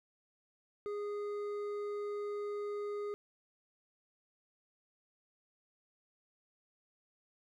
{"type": "tone with hard clipping", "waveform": "sine", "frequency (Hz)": 412.3, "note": "G#4", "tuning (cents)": -13, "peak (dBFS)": -38, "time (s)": [0.86, 3.14], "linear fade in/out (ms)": 0, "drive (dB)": 7, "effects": []}